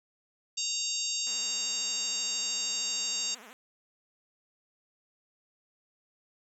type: harmonic tone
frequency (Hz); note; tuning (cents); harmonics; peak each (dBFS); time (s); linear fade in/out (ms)
929; A#5; -6; 3 / 4 / 5 / 6 / 7 / 8; -39 / -38 / -35 / -40 / -37 / -35; 0.57-3.35; 10
type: tone with vibrato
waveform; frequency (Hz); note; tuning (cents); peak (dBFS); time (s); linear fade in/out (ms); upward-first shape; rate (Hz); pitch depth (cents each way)
5% pulse; 231.4; A#3; -13; -37; 1.27-3.53; 0; triangle; 13; 240
effects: none